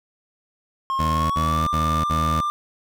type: tone with pitch glide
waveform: triangle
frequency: 1072 to 1189.5 Hz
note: C6 to D6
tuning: +42 to +22 cents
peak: -19 dBFS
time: 0.9-2.5 s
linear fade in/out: 0 ms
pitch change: +180 cents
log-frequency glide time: 1.11-1.65 s
type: tone bursts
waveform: 20% pulse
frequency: 79 Hz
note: D#2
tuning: 27 cents sharp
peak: -17 dBFS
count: 4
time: 0.99-2.407 s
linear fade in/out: 5 ms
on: 310 ms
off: 59 ms
effects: none